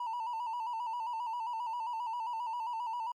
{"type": "tone with vibrato", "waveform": "triangle", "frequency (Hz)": 932.3, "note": "A#5", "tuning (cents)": 0, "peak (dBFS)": -31, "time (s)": [0, 3.12], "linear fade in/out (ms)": 5, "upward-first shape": "square", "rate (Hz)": 7.5, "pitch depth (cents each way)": 69, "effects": ["tanh soft clip ceiling -28 dBFS", "MP3 64 kbps"]}